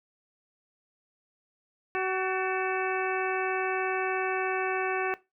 harmonic tone with a mistuned harmonic, 376.7 Hz, F#4, 31 cents sharp, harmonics 1 / 2 / 3 / 4 / 5 / 6 / 7, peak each -30 / -33 / -35 / -36 / -37 / -38 / -38 dBFS, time 1.95-5.14 s, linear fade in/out 0 ms, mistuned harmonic 5, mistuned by -85 cents, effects noise-tail reverb RT60 0.2 s tail -17 dB re dry

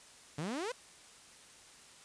sawtooth exponential sweep, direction up, 138.59 to 530 Hz, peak -32 dBFS, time 0.38-0.72 s, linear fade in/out 5 ms, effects white hiss -57 dBFS RMS until 2.04 s + resampled to 22050 Hz

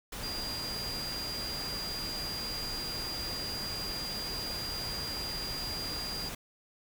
sine tone in noise, 4800 Hz, D8, 37 cents sharp, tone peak -36 dBFS, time 0.23-6.29 s, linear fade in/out 5 ms, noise pink, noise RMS -40 dBFS, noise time 0.12-6.35 s, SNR +1 dB, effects none

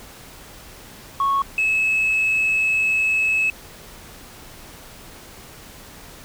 sine tone pair in turn, 1103 / 2590 Hz, C#6 / E7, -9 / -31 cents, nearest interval octave + minor third, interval 1478 cents, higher second, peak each -15 dBFS, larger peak neither, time 1.2-1.42 / 1.58-3.5 s, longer second, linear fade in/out 2 ms, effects tanh soft clip ceiling -14 dBFS + pink hiss -42 dBFS RMS until 6.24 s

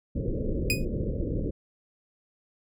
pink low-pass noise, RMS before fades -29 dBFS, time 0.15-1.51 s, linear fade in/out 10 ms, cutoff 560 Hz, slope 96 dB/octave
sawtooth tone with exponential decay, 2489 Hz, D#7, in tune, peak -17 dBFS, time 0.7-0.85 s, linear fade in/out 1 ms, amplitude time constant 31 ms
effects none

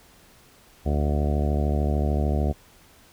harmonic tone, 73.42 Hz, D2, in tune, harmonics 1 / 2 / 3 / 4 / 5 / 6 / 7 / 8 / 9 / 10, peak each -22 / -29 / -30 / -35 / -34 / -36 / -39 / -36 / -36 / -37 dBFS, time 0.85-2.53 s, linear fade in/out 20 ms, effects pink hiss -54 dBFS RMS until 3.12 s

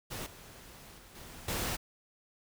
pink noise with level steps, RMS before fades -40 / -52 / -55 / -49 / -34 dBFS, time 0.1-1.77 s, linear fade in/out 20 ms, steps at 0.26 / 0.98 / 1.15 / 1.48 s, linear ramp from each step 5 ms, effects none

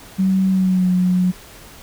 sine tone with pitch glide, 190 to 181.84 Hz, F#3 to F#3, +46 to -30 cents, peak -13 dBFS, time 0.18-1.32 s, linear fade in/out 20 ms, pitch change -76 cents, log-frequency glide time 0.49-0.9 s, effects pink hiss -41 dBFS RMS until 1.82 s

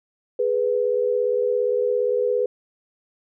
sine tone pair together, 416.5 / 493.9 Hz, G#4 / B4, +5 / 0 cents, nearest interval minor third, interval 295 cents, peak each -23 / -20 dBFS, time 0.39-2.46 s, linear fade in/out 5 ms, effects none

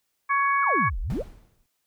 harmonic tone, 558 Hz, C#5, 11 cents sharp, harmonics 2 / 3 / 4, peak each -21 / -27 / -28 dBFS, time 0.29-0.9 s, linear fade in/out 20 ms
sine exponential two-way sweep, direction down then up, 1562 to 32.47 to 718 Hz, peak -26 dBFS, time 0.62-1.23 s, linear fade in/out 20 ms, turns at 1 s
brown noise with exponential decay, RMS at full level -30 dBFS, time 1.1-1.66 s, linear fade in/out 1 ms, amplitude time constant 120 ms
effects white hiss -75 dBFS RMS until 1.86 s

